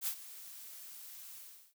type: noise with ADSR envelope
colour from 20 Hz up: blue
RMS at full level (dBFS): -34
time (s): 0.01-1.74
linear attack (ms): 59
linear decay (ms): 77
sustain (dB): -16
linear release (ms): 370
effects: none